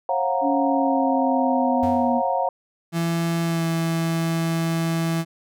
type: chord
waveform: sine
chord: Gb major seventh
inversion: second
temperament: equal with one note detuned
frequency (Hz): 541.1 / 698.5 / 740 / 932.3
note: Db5 / F5 / Gb5 / Bb5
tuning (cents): -42 / 0 / 0 / 0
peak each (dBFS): -25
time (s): 0.09-2.49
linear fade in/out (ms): 2
type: linear sweep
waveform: sine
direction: down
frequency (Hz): 282.8 to 241.1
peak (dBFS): -21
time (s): 0.41-2.22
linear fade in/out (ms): 50
type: tone with exponential decay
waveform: square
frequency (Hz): 91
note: F#2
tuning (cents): -28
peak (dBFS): -28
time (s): 1.83-2.39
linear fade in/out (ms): 0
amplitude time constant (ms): 120
type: tone with pitch glide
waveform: 35% pulse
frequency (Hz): 167.5 to 164.91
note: E3 to E3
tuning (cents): +28 to +1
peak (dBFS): -19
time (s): 2.92-5.25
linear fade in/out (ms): 50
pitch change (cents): -27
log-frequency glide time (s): 3.43-3.66
effects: none